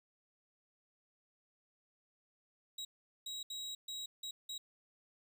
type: tone bursts at uneven times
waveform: 35% pulse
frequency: 3834 Hz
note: A#7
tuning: 48 cents sharp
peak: -39 dBFS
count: 6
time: 2.78-2.85 / 3.26-3.43 / 3.5-3.75 / 3.88-4.06 / 4.23-4.31 / 4.49-4.58 s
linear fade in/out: 5 ms
effects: none

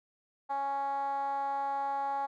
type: tone with band-pass filter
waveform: 10% pulse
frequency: 277.2 Hz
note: C#4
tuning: in tune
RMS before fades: -33 dBFS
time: 0.49-2.27 s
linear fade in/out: 20 ms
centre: 860 Hz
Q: 6.3
effects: none

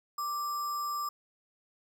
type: tone with sample-and-hold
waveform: sine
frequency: 1174.7 Hz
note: D6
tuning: in tune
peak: -31 dBFS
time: 0.18-1.09 s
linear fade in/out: 5 ms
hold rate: 6300 Hz
effects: none

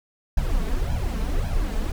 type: noise with flanger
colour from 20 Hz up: brown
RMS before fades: -23 dBFS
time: 0.37-1.92 s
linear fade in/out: 5 ms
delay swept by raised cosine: 1.2 to 4.6 ms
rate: 1.8 Hz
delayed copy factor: +0.85
effects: none

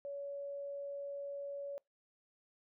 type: tone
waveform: sine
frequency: 564 Hz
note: C#5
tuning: 30 cents sharp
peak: -40 dBFS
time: 0.05-1.78 s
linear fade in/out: 0 ms
effects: noise-tail reverb RT60 0.2 s tail -26 dB re dry

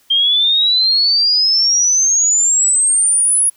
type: exponential sweep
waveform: sine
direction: up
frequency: 3172 to 10530 Hz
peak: -10 dBFS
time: 0.1-3.5 s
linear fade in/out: 10 ms
effects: white hiss -54 dBFS RMS until 3.56 s

